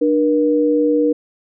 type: tone pair together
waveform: sine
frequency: 298.6 / 478 Hz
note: D4 / A#4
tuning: +29 / +43 cents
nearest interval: minor sixth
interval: 814 cents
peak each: -15 dBFS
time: 0.01-1.13 s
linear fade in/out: 10 ms
effects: none